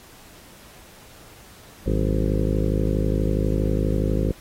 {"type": "harmonic tone with a mistuned harmonic", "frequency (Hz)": 52.3, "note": "G#1", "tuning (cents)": 13, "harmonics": [1, 2, 3, 4, 5, 6, 7, 8, 9, 10], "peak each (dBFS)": [-23, -26, -28, -29, -30, -31, -31, -32, -33, -33], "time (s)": [1.86, 4.32], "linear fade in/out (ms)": 5, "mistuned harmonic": 4, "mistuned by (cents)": -130, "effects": ["pink hiss -48 dBFS RMS until 4.4 s", "AAC 48 kbps"]}